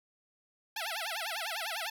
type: tone with vibrato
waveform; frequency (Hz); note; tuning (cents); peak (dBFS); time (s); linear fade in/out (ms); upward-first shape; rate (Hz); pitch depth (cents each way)
10% pulse; 762; G5; -49; -26; 0.76-1.9; 5; sine; 10; 290
effects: none